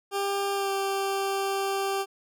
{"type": "tone with pitch glide", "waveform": "20% pulse", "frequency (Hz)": [397.6, 391.7], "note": ["G4", "G4"], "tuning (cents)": [25, -1], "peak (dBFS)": -21, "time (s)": [0.11, 2.06], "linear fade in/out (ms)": 50, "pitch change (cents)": -26, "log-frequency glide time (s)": [0.54, 0.71], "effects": []}